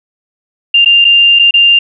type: tone with dropouts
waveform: sine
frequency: 2794 Hz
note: F7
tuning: in tune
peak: -3 dBFS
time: 0.74-1.79 s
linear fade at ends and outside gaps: 5 ms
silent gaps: 0.848-0.858 / 1.045-1.049 / 1.39-1.394 / 1.51-1.539 s
effects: none